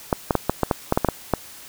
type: clicks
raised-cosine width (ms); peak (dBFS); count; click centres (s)
1; -3; 11; 0.128 / 0.308 / 0.353 / 0.496 / 0.633 / 0.712 / 0.924 / 0.975 / 1.047 / 1.087 / 1.337
effects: white hiss -42 dBFS RMS until 1.68 s